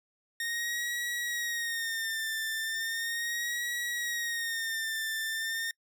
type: tone with vibrato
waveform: sawtooth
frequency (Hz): 1847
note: A#6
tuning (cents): -16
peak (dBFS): -28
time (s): 0.4-5.71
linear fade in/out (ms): 2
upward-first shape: sine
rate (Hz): 0.37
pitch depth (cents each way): 65
effects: noise-tail reverb RT60 0.1 s tail -26 dB re dry